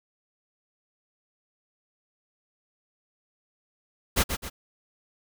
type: noise with echo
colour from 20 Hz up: pink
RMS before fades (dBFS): -22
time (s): 4.16-4.24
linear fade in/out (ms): 20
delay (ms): 130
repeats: 2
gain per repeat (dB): -7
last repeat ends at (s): 4.5
effects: none